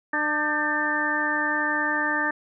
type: harmonic tone with a mistuned harmonic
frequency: 299.1 Hz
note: D4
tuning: 32 cents sharp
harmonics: 1 / 2 / 3 / 4 / 5 / 6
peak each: -31 / -34 / -30 / -31 / -29 / -25 dBFS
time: 0.13-2.31 s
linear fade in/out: 5 ms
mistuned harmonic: 5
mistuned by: +78 cents
effects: none